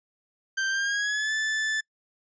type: tone with pitch glide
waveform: 40% pulse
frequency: 1568 to 1749.9 Hz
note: G6 to A6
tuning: 0 to -10 cents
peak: -24 dBFS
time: 0.57-1.81 s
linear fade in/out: 10 ms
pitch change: +190 cents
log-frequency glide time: 0.7-1.33 s
effects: noise-tail reverb RT60 0.1 s tail -26 dB re dry + resampled to 16000 Hz